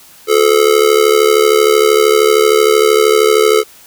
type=tone with amplitude modulation; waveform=square; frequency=431.8 Hz; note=A4; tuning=33 cents flat; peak=-4 dBFS; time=0.27-3.64 s; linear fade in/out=50 ms; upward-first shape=sine; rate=73 Hz; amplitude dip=85%; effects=white hiss -41 dBFS RMS until 3.86 s